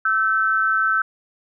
sine tone pair together, 1324.8 / 1531 Hz, E6 / G6, +8 / -41 cents, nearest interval minor third, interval 251 cents, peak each -19 dBFS, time 0.05-1.02 s, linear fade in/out 5 ms, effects none

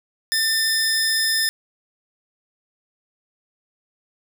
sawtooth tone pair together, 1793 / 5116 Hz, A6 / D#8, +32 / +47 cents, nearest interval octave + tritone, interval 1815 cents, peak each -18 dBFS, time 0.32-1.49 s, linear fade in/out 0 ms, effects none

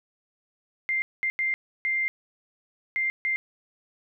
sine tone bursts at uneven times, 2097 Hz, C7, 3 cents sharp, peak -23 dBFS, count 6, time 0.89-1.02 / 1.23-1.3 / 1.39-1.54 / 1.85-2.08 / 2.96-3.1 / 3.25-3.36 s, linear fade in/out 0 ms, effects none

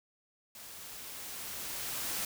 white noise with level ramp, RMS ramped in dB -49 to -35 dBFS, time 0.55-2.25 s, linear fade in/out 2 ms, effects none

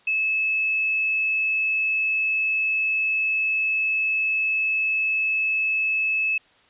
sine tone, 2600 Hz, E7, 24 cents flat, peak -20 dBFS, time 0.07-6.38 s, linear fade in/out 5 ms, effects white hiss -57 dBFS RMS until 6.69 s + resampled to 8000 Hz

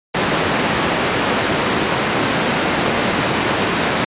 pink band-pass noise, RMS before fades -18 dBFS, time 0.14-4.05 s, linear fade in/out 10 ms, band 170 to 3100 Hz, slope 12 dB/octave, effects resampled to 8000 Hz

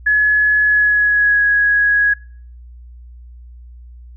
sine tone with pitch glide, 1698 to 1664 Hz, G#6 to G#6, +38 to +3 cents, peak -10 dBFS, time 0.06-2.14 s, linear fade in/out 10 ms, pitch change -35 cents, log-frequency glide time 0.64-1.43 s, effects noise-tail reverb RT60 0.5 s tail -22 dB re dry + added 60 Hz sine -35 dBFS peak until 4.16 s

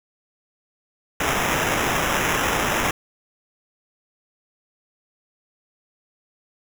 violet noise with sample-and-hold, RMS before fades -22 dBFS, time 1.2-2.91 s, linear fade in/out 5 ms, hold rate 4410 Hz, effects none

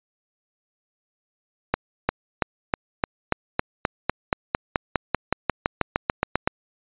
accelerating click train, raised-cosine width 0.5 ms, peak -4 dBFS, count 23, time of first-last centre 1.74-6.475 s, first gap 350 ms, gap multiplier 0.95, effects resampled to 8000 Hz

